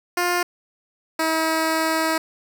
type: tone pair in turn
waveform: 10% pulse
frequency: 353.3 / 320.8 Hz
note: F4 / E4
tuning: +20 / -47 cents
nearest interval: major second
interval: 167 cents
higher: first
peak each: -11 dBFS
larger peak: neither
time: 0.17-0.43 / 1.19-2.18 s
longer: second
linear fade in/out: 5 ms
effects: none